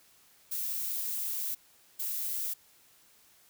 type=noise bursts at uneven times; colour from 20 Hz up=violet; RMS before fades=-34 dBFS; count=2; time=0.51-1.55 / 1.99-2.54 s; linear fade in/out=10 ms; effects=white hiss -62 dBFS RMS until 3.49 s